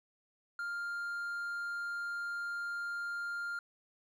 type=tone; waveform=triangle; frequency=1400 Hz; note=F6; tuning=4 cents sharp; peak=-34 dBFS; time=0.59-3.59 s; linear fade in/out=2 ms; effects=none